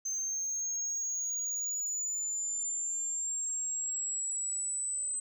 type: linear sweep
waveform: sine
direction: up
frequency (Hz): 6260 to 8110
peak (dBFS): -29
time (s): 0.05-5.2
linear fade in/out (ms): 10
effects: tanh soft clip ceiling -31 dBFS